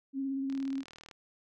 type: tone with vibrato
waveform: sine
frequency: 271 Hz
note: C#4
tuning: 39 cents flat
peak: -31 dBFS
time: 0.13-0.84 s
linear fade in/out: 50 ms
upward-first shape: sine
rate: 17 Hz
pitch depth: 22 cents each way
type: click train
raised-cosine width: 0.2 ms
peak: -32 dBFS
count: 25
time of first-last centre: 0.5-1.112 s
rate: 39.2 Hz
effects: none